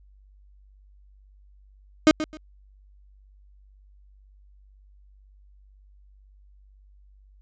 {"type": "tone with echo", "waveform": "35% pulse", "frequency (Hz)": 310, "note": "D#4", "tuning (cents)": -6, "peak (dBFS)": -10, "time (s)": [2.07, 2.11], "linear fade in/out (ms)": 0, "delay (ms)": 130, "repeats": 2, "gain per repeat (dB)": -13, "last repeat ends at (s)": 2.37, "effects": ["added 49 Hz sine -51 dBFS peak until 7.41 s", "resampled to 16000 Hz"]}